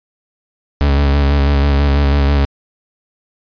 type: tone with vibrato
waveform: 40% pulse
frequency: 70.6 Hz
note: C#2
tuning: 32 cents sharp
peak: -9 dBFS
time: 0.81-2.45 s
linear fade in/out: 0 ms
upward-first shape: square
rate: 6.1 Hz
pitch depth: 26 cents each way
effects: resampled to 11025 Hz